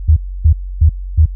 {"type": "tone bursts", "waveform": "sine", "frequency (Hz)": 77.78, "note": "D#2", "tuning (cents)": 0, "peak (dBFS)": -4, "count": 4, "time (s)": [0.08, 1.26], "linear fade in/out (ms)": 10, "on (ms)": 85, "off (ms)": 280, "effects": ["added 46 Hz sine -21 dBFS peak until 1.35 s"]}